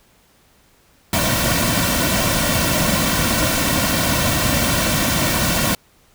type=noise with comb filter; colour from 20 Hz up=pink; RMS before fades=-18 dBFS; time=1.13-5.75 s; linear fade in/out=2 ms; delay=2.4 ms; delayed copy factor=-0.7; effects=pink hiss -55 dBFS RMS until 6.14 s